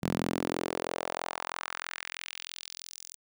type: tone with high-pass filter sweep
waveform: sawtooth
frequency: 43.07 Hz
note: F1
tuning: 23 cents flat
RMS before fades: -36 dBFS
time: 0.02-3.16 s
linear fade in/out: 20 ms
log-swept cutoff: 170 to 7300 Hz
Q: 1.8
effects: none